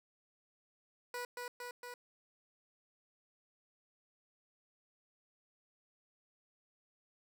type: tone with echo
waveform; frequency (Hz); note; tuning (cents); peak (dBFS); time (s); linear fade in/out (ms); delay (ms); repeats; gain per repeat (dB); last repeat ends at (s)
15% pulse; 489; B4; -17; -33; 1.14-1.25; 2; 230; 3; -2; 1.94
effects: none